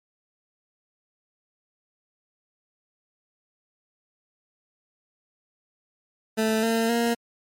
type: tone with pitch steps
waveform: 20% pulse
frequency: 220 / 227 / 234.2 Hz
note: A3 / A#3 / A#3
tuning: 0 / -46 / +8 cents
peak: -16 dBFS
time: 6.37-7.15 s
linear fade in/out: 20 ms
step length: 260 ms
effects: MP3 64 kbps